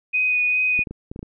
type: tone with vibrato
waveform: sine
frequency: 2491 Hz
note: D#7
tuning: 1 cent sharp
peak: -17 dBFS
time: 0.13-0.84 s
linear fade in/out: 20 ms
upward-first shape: sine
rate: 2.5 Hz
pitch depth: 13 cents each way
type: clicks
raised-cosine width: 3 ms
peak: -20 dBFS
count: 7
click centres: 0.792 / 0.872 / 0.91 / 1.115 / 1.161 / 1.192 / 1.229 s
effects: none